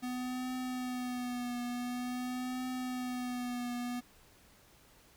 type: tone with vibrato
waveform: square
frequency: 248.8 Hz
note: B3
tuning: 13 cents sharp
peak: -36 dBFS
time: 0.02-4.01 s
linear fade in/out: 20 ms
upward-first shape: triangle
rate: 0.47 Hz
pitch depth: 43 cents each way
effects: pink hiss -62 dBFS RMS until 5.16 s